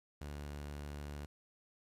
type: tone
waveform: sawtooth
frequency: 72.8 Hz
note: D2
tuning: 15 cents flat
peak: -39 dBFS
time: 0.21-1.26 s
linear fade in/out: 5 ms
effects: resampled to 32000 Hz + 11-bit